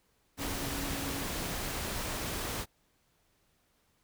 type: tone in noise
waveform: sine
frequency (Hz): 277.2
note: C#4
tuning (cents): 0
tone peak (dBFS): -41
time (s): 0.37-1.27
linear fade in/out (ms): 50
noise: pink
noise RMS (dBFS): -36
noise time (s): 0.37-2.66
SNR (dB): -8
effects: pink hiss -72 dBFS RMS until 4.03 s